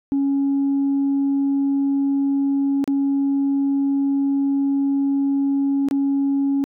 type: tone with dropouts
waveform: sine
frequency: 277.2 Hz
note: C#4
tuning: in tune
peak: -15 dBFS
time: 0.12-6.64 s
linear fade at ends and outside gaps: 0 ms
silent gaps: 2.841-2.877 / 5.886-5.911 s
effects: tanh soft clip ceiling -14 dBFS